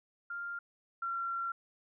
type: tone pair in turn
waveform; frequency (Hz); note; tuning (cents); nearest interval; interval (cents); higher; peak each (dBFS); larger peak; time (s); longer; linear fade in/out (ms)
sine; 1396.9 / 1368.2; F6 / F6; 0 / -36; unison; 36; first; -37 / -33; second; 0.3-0.59 / 1.02-1.52; second; 5
effects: none